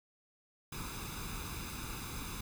pink noise with comb filter, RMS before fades -42 dBFS, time 0.72-2.41 s, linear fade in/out 5 ms, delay 0.8 ms, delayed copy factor +0.7, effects none

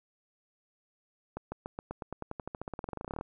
accelerating click train, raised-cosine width 1 ms, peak -23 dBFS, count 28, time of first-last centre 1.37-3.211 s, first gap 150 ms, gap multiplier 0.93, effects none

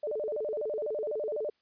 sine tone with vibrato, 510 Hz, C5, 44 cents flat, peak -30 dBFS, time 0.03-1.5 s, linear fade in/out 5 ms, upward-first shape square, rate 12 Hz, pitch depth 270 cents each way, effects white hiss -74 dBFS RMS until 1.61 s + resampled to 11025 Hz

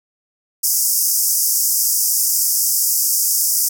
white band-pass noise, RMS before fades -17 dBFS, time 0.63-3.69 s, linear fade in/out 10 ms, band 5000 to 16000 Hz, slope 96 dB/octave, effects none

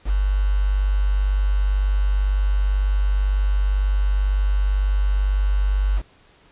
sine tone with quantisation, 49 Hz, G1, in tune, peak -16 dBFS, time 0.05-6.02 s, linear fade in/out 50 ms, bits 6, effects pink hiss -54 dBFS RMS until 6.51 s + resampled to 8000 Hz

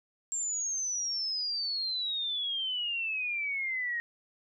sine exponential sweep, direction down, 7459 to 1864.7 Hz, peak -30 dBFS, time 0.32-4 s, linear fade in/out 0 ms, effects none

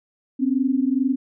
sine tone pair together, 254.9 / 277.2 Hz, C4 / C#4, -45 / 0 cents, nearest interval minor second, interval 145 cents, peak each -20 / -21 dBFS, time 0.39-1.16 s, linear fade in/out 20 ms, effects none

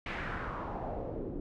pink noise with low-pass filter sweep, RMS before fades -38 dBFS, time 0.06-1.4 s, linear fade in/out 2 ms, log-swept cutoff 2400 to 340 Hz, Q 2.4, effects none

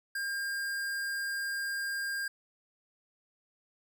square tone, 1606 Hz, G6, 41 cents sharp, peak -33 dBFS, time 0.15-2.28 s, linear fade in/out 5 ms, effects none

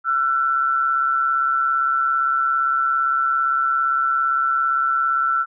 sine tone pair together, 1342.4 / 1480 Hz, E6 / F#6, +31 / 0 cents, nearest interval major second, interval 169 cents, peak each -17 / -25 dBFS, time 0.04-5.46 s, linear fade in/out 50 ms, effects none

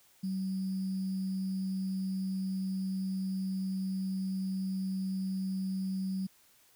sine tone with sample-and-hold, 190 Hz, F#3, 46 cents sharp, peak -31 dBFS, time 0.23-6.27 s, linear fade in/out 10 ms, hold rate 4900 Hz, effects white hiss -64 dBFS RMS until 6.75 s

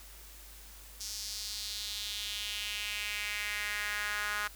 sawtooth tone with high-pass filter sweep, 207.7 Hz, G#3, in tune, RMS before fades -37 dBFS, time 1-4.48 s, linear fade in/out 10 ms, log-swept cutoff 5500 to 1400 Hz, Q 2.8, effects added 51 Hz sine -52 dBFS peak until 4.55 s + white hiss -53 dBFS RMS until 4.55 s

